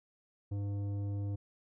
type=tone with tanh clipping; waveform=sine; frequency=100.8 Hz; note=G2; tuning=49 cents sharp; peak=-35 dBFS; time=0.51-1.36 s; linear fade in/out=10 ms; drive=11 dB; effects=none